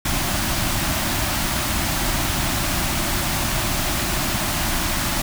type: band-stop noise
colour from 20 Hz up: pink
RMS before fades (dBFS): -22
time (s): 0.05-5.22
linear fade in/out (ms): 5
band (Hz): 370 to 560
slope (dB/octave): 96
effects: none